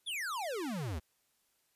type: exponential sweep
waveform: square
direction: down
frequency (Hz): 3631 to 68.8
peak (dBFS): -36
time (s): 0.06-1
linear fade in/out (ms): 20
effects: white hiss -75 dBFS RMS until 1.75 s + resampled to 32000 Hz